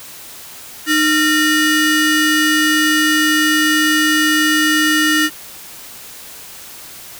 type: ring-modulated tone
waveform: 30% pulse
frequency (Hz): 1071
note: C6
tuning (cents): +40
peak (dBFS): -6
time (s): 0.86-5.3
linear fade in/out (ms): 50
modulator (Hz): 764
effects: white hiss -35 dBFS RMS until 7.19 s